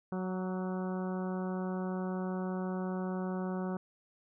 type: harmonic tone with a mistuned harmonic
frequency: 185.2 Hz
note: F#3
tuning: 2 cents sharp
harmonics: 1 / 2 / 3 / 4 / 5 / 6 / 7 / 8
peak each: -34 / -40 / -44 / -46 / -48 / -50 / -51 / -52 dBFS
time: 0.12-3.77 s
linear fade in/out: 2 ms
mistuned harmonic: 6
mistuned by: +26 cents
effects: none